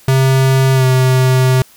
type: tone with pitch glide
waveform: square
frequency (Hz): 132.8 to 129.39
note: C3 to C3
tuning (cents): +26 to -19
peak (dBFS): -9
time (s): 0.08-1.62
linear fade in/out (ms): 2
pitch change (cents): -45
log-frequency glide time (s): 0.74-0.85
effects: white hiss -45 dBFS RMS until 1.76 s